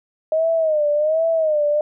sine tone with vibrato, 622.3 Hz, D#5, in tune, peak -15 dBFS, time 0.32-1.81 s, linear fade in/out 2 ms, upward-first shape sine, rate 1.3 Hz, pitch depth 100 cents each way, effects none

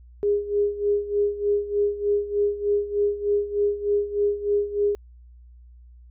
sine tone with tremolo, 409.9 Hz, G#4, 23 cents flat, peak -17 dBFS, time 0.23-4.95 s, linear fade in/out 0 ms, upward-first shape sine, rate 3.3 Hz, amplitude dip 80%, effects added 60 Hz sine -45 dBFS peak until 6.1 s

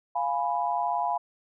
sine chord, F diminished, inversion none, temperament equal, 698.5 / 830.6 / 987.8 Hz, F5 / Ab5 / Cb6, 0 / 0 / 0 cents, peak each -29 dBFS, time 0.15-1.18 s, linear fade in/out 10 ms, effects none

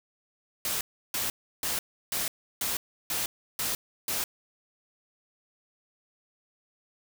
white noise bursts, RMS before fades -30 dBFS, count 8, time 0.65-4.24 s, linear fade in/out 2 ms, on 160 ms, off 330 ms, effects none

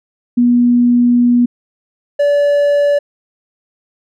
sine / triangle tone pair in turn, 242.3 / 576.3 Hz, B3 / D5, -33 / -33 cents, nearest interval octave + minor third, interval 1500 cents, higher second, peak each -7 dBFS, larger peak neither, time 0.37-1.46 / 2.19-2.99 s, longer first, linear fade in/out 10 ms, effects none

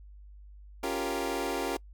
25% pulse chord, G half-diminished seventh, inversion second, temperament equal, 277.2 / 349.2 / 392 / 466.2 Hz, Db4 / F4 / G4 / Bb4, 0 / 0 / 0 / 0 cents, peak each -32 dBFS, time 0.83-1.77 s, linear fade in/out 5 ms, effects noise-tail reverb RT60 0.1 s tail -25 dB re dry + added 50 Hz sine -47 dBFS peak until 1.93 s

